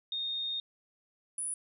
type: tone pair in turn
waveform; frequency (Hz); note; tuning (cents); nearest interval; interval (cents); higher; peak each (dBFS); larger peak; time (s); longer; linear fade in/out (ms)
sine; 3687 / 9822; A#7 / D#9; -20 / -23; octave + perfect fourth; 1697; second; -32 / -33; first; 0.12-0.6 / 1.38-1.54; first; 2
effects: none